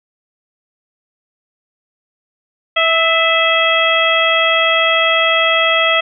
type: harmonic tone with a mistuned harmonic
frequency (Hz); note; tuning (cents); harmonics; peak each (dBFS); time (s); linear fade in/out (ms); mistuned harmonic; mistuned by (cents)
653; E5; -17; 1 / 2 / 3 / 4 / 5; -17 / -17 / -17 / -17 / -17; 2.76-6.01; 10; 3; +36
effects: none